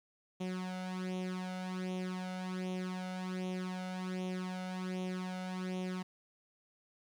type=tone with flanger; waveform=sawtooth; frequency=184.3 Hz; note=F#3; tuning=7 cents flat; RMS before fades=-39 dBFS; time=0.4-6.03 s; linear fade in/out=10 ms; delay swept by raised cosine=0.31 to 1.41 ms; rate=1.3 Hz; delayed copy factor=+0.75; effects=low-pass 6000 Hz 12 dB/octave + 11-bit